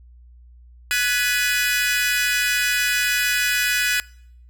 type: chord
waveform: sawtooth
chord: G# minor seventh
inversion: third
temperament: equal with one note detuned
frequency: 1480 / 1693.2 / 1975.5 / 2489 Hz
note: F#6 / G#6 / B6 / D#7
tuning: 0 / +33 / 0 / 0 cents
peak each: -20 / -21 / -23 / -20 dBFS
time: 0.91-4 s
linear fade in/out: 0 ms
effects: noise-tail reverb RT60 0.7 s tail -24 dB re dry + added 60 Hz sine -44 dBFS peak until 4.49 s